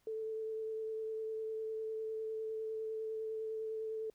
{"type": "tone with vibrato", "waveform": "sine", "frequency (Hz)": 440, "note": "A4", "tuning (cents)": 0, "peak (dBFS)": -37, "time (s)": [0.07, 4.1], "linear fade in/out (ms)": 2, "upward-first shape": "sine", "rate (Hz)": 9.9, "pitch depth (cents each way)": 12, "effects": ["pink hiss -75 dBFS RMS until 4.14 s"]}